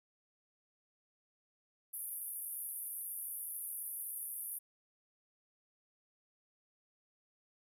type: band-pass noise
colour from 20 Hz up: pink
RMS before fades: -43 dBFS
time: 1.93-4.59 s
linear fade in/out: 10 ms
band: 9800 to 14000 Hz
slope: 96 dB/octave
effects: none